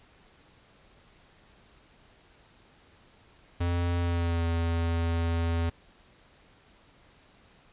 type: tone with pitch glide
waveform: square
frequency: 86.7 to 83.8 Hz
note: F2 to E2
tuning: -12 to +29 cents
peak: -26 dBFS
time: 3.6-5.7 s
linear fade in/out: 10 ms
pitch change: -59 cents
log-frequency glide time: 3.99-4.45 s
effects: pink hiss -59 dBFS RMS until 7.72 s + resampled to 8000 Hz